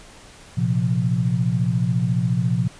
sine chord, Bb suspended second, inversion none, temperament equal, 116.54 / 130.81 / 174.61 Hz, Bb2 / C3 / F3, 0 / 0 / 0 cents, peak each -22 dBFS, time 0.57-2.68 s, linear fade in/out 10 ms, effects pink hiss -45 dBFS RMS until 2.79 s + resampled to 22050 Hz

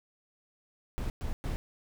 brown noise bursts, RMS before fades -33 dBFS, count 3, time 0.98-1.56 s, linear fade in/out 0 ms, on 120 ms, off 110 ms, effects none

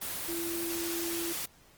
sine tone in noise, 338.2 Hz, E4, 44 cents sharp, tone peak -34 dBFS, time 0.28-1.33 s, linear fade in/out 10 ms, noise white, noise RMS -36 dBFS, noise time 0.01-1.46 s, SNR -1 dB, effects pink hiss -60 dBFS RMS until 1.77 s + Opus 24 kbps

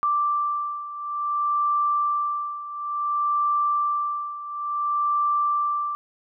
sine beating tone pair, 1174.7 / 1175.27 Hz, D6 / D6, 0 / +1 cents, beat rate 0.57 Hz, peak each -23 / -27 dBFS, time 0.03-5.95 s, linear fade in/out 0 ms, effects none

